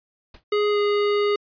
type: noise with exponential decay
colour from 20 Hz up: pink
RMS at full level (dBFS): -38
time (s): 0.34-0.44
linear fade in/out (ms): 5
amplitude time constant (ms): 21
type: tone with pitch glide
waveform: square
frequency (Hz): 416 to 411.9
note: G#4 to G#4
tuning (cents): +3 to -14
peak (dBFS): -19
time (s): 0.52-1.36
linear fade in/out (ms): 5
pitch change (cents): -17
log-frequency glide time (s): 0.71-0.78
effects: resampled to 11025 Hz